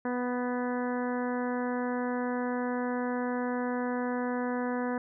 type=harmonic tone with a mistuned harmonic; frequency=246.9 Hz; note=B3; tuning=in tune; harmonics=1 / 2 / 3 / 4 / 5 / 6 / 7 / 8; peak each=-31 / -34 / -39 / -39 / -45 / -43 / -43 / -50 dBFS; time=0.05-4.98 s; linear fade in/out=2 ms; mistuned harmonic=6; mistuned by=+18 cents; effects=none